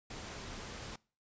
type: noise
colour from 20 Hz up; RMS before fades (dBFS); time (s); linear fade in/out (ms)
pink; -45; 0.1-0.96; 5
effects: noise-tail reverb RT60 0.4 s tail -24 dB re dry + resampled to 16000 Hz